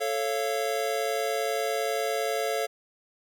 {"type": "chord", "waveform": "square", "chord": "A augmented", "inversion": "none", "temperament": "just", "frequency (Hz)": [440, 550, 687.5], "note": ["A4", "C#5", "E#5"], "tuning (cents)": [0, -14, -27], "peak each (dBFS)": [-31, -32, -31], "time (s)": [0, 2.67], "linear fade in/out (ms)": 20, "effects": []}